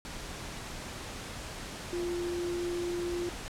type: tone in noise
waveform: sine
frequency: 349.2 Hz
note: F4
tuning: in tune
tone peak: -31 dBFS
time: 1.93-3.29 s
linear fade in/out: 0 ms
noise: pink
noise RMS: -41 dBFS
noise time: 0.05-3.48 s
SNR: +7 dB
effects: low-pass 9000 Hz 12 dB/octave